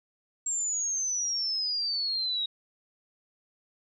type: exponential sweep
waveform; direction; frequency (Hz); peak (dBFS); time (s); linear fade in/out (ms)
sine; down; 7530 to 3797; -27; 0.46-2.46; 5
effects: none